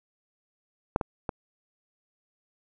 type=clicks; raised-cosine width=1 ms; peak=-8 / -15 / -15 dBFS; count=3; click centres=0.961 / 1.012 / 1.292 s; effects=none